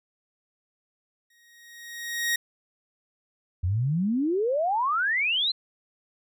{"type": "tone with exponential growth", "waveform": "sawtooth", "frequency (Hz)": 1880, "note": "A#6", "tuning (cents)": 14, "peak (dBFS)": -18, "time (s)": [1.3, 2.36], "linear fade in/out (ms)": 5, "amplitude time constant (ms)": 230}
{"type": "exponential sweep", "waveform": "sine", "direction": "up", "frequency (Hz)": [83.5, 4200], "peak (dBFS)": -22, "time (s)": [3.63, 5.52], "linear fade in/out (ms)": 10}
{"effects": []}